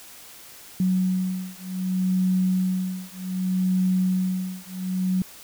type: beating tone pair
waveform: sine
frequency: 185 / 185.65 Hz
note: F#3 / F#3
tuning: 0 / +6 cents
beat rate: 0.65 Hz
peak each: -24 dBFS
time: 0.8-5.22 s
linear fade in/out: 2 ms
effects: white hiss -45 dBFS RMS until 5.43 s